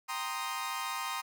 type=chord; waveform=sawtooth; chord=C minor seventh; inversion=second; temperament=equal; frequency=784 / 932.3 / 1046.5 / 1244.5 Hz; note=G5 / Bb5 / C6 / Eb6; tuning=0 / 0 / 0 / 0 cents; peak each=-40 / -36 / -35 / -35 dBFS; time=0.08-1.22 s; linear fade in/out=20 ms; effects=none